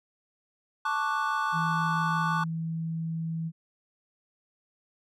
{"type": "chord", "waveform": "triangle", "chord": "D major seventh", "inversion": "second", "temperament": "equal", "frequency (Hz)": [880, 1108.7, 1174.7, 1480], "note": ["A5", "C#6", "D6", "F#6"], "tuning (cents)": [0, 0, 0, 0], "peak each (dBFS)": [-30, -30, -29, -30], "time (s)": [0.85, 2.44], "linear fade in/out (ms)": 5}
{"type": "tone", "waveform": "sine", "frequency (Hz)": 163.2, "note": "E3", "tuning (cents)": -17, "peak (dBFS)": -29, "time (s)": [1.52, 3.52], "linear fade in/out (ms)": 50}
{"effects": []}